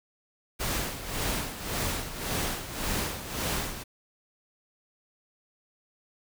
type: noise with tremolo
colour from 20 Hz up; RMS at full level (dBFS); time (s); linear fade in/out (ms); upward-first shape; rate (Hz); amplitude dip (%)
pink; -29; 0.59-3.84; 20; sine; 1.8; 70
effects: none